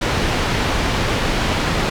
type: low-pass noise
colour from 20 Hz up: pink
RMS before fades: -19 dBFS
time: 0.01-1.9 s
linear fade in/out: 10 ms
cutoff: 4200 Hz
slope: 12 dB/octave
effects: none